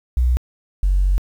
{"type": "tone pair in turn", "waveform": "sine", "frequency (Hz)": [61.74, 46.87], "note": ["B1", "F#1"], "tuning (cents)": [0, 23], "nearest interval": "perfect fourth", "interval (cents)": 477, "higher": "first", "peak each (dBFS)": -12, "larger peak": "neither", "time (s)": [[0.17, 0.37], [0.83, 1.18]], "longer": "second", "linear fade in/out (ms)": 0, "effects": ["tanh soft clip ceiling -9 dBFS", "8-bit"]}